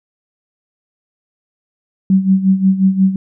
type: tone with tremolo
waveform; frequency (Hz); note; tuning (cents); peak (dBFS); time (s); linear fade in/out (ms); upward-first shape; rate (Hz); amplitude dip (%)
sine; 190.9; G3; -46; -6; 2.1-3.16; 2; sine; 5.6; 75
effects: none